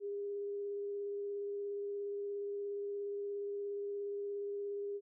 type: tone with vibrato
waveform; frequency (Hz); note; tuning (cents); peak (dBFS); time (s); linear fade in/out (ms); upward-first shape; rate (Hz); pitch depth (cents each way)
sine; 404.8; G#4; -44; -37; 0-5.01; 50; square; 17; 8
effects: none